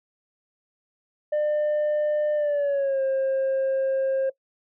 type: tone with pitch glide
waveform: sine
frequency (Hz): 600 to 534.5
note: D5 to C5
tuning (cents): +37 to +37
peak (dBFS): -18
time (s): 1.32-4.3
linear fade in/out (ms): 10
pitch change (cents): -200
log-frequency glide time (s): 2.35-3.02
effects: noise-tail reverb RT60 0.1 s tail -21 dB re dry + tanh soft clip ceiling -20 dBFS